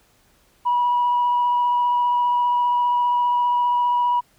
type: tone with vibrato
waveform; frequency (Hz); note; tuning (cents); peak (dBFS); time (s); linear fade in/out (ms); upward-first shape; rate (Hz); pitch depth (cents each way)
sine; 972; B5; -28; -15; 0.65-4.21; 20; sine; 15; 10
effects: tanh soft clip ceiling -13 dBFS + pink hiss -59 dBFS RMS until 4.38 s